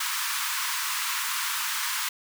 pink high-pass noise, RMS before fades -29 dBFS, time 0-2.09 s, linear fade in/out 5 ms, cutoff 930 Hz, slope 96 dB/octave, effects none

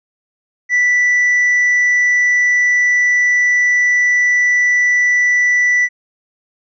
triangle tone with hard clipping, 1970 Hz, B6, 5 cents flat, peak -9 dBFS, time 0.69-5.89 s, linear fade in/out 50 ms, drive 1 dB, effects resampled to 16000 Hz

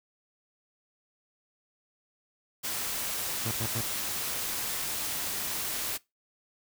white noise, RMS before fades -33 dBFS, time 2.63-5.98 s, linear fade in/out 20 ms
sawtooth tone bursts, 113.4 Hz, A#2, 47 cents flat, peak -27 dBFS, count 3, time 3.45-3.816 s, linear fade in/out 10 ms, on 68 ms, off 81 ms
effects noise-tail reverb RT60 0.2 s tail -21 dB re dry

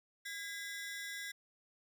sawtooth ring-modulated tone, 1823 Hz, A#6, 39 cents flat, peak -35 dBFS, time 0.25-1.32 s, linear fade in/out 10 ms, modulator 188 Hz, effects none

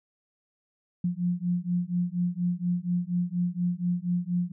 sine beating tone pair, 174.61 / 178.81 Hz, F3 / F3, 0 / +41 cents, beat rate 4.2 Hz, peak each -28 dBFS, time 1.04-4.52 s, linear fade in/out 5 ms, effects none

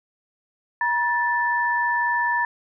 sine tone pair together, 955.2 / 1761 Hz, A#5 / A6, +42 / +1 cents, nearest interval major seventh, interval 1059 cents, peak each -22 dBFS, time 0.81-2.45 s, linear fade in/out 2 ms, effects none

